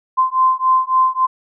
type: beating tone pair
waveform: sine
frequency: 1036 / 1039.6 Hz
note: C6 / C6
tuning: -17 / -11 cents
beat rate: 3.6 Hz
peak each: -15 / -15 dBFS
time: 0.17-1.27 s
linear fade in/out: 20 ms
effects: none